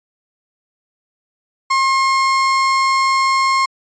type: tone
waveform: 35% pulse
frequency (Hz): 1071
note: C6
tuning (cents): +40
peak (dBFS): -11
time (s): 1.7-3.66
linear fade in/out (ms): 10
effects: resampled to 16000 Hz